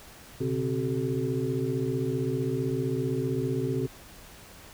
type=tone cluster; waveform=sine; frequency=124.4 / 139.8 / 264.4 / 376.1 / 431.4 Hz; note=B2 / C#3 / C4 / F#4 / A4; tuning=+13 / +15 / +18 / +28 / -34 cents; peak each=-32 / -33 / -32 / -31 / -34 dBFS; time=0.4-3.87 s; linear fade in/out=10 ms; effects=pink hiss -49 dBFS RMS until 4.73 s